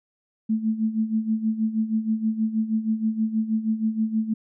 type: tone with tremolo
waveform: sine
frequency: 220 Hz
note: A3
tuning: in tune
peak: -18 dBFS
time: 0.49-4.34 s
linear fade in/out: 10 ms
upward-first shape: sine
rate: 6.3 Hz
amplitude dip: 75%
effects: none